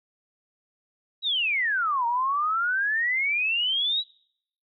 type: exponential two-way sweep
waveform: sine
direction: down then up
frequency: 3951 to 923 to 3951 Hz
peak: -22 dBFS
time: 1.22-4.04 s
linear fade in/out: 50 ms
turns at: 2.06 s
effects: noise-tail reverb RT60 0.7 s tail -26 dB re dry